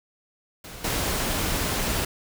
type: noise with level steps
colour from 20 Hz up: pink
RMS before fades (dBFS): -40 / -26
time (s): 0.64-2.05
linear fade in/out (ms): 5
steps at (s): 0.84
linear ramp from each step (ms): 5
effects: none